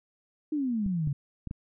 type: exponential sweep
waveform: sine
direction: down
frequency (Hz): 313.6 to 136.8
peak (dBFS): -26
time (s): 0.52-1.13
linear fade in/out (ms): 5
type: clicks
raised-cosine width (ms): 5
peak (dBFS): -23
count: 4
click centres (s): 0.863 / 1.074 / 1.473 / 1.511
effects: none